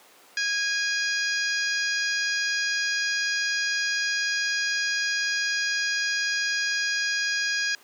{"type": "harmonic tone", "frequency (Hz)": 823, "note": "G#5", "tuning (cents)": -16, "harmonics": [2, 3, 4, 5, 6, 7, 8], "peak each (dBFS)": [-26, -33, -37, -38, -30, -37, -36], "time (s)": [0.37, 7.75], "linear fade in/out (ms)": 2, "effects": ["pink hiss -53 dBFS RMS until 7.83 s", "high-pass 400 Hz 12 dB/octave"]}